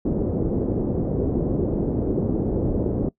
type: low-pass noise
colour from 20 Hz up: white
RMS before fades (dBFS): -23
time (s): 0.05-3.09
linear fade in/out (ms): 5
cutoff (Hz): 420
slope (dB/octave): 24
effects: noise-tail reverb RT60 0.1 s tail -21 dB re dry